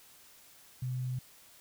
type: tone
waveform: sine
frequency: 127 Hz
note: B2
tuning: 49 cents sharp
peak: -32 dBFS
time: 0.82-1.19 s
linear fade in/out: 5 ms
effects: white hiss -58 dBFS RMS until 1.6 s